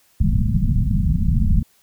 pink low-pass noise, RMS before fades -17 dBFS, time 0.2-1.63 s, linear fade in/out 5 ms, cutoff 230 Hz, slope 96 dB/octave, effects white hiss -58 dBFS RMS until 1.82 s

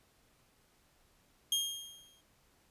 sawtooth tone with exponential decay, 3230 Hz, G#7, 49 cents flat, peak -24 dBFS, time 1.52-2.21 s, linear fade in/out 2 ms, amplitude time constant 150 ms, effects pink hiss -69 dBFS RMS until 2.7 s + resampled to 32000 Hz

